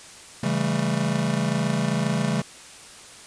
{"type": "chord", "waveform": "square", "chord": "A dominant seventh", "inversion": "first", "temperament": "just", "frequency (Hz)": [137.5, 165, 198, 220], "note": ["C#3", "E3", "G3", "A3"], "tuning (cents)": [-14, 2, 18, 0], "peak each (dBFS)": -28, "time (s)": [0.43, 2.42], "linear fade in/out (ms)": 5, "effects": ["white hiss -44 dBFS RMS until 3.26 s", "resampled to 22050 Hz"]}